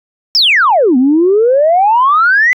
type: exponential two-way sweep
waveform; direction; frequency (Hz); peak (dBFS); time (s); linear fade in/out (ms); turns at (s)
sine; down then up; 5560 to 244.4 to 2051; -5; 0.35-2.53; 0; 0.97
effects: tanh soft clip ceiling -1 dBFS